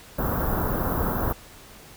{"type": "band-stop noise", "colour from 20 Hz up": "pink", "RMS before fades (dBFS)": -25, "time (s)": [0.18, 1.33], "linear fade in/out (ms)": 10, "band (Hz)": [1500, 13000], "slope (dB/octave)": 48, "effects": ["pink hiss -47 dBFS RMS until 1.96 s"]}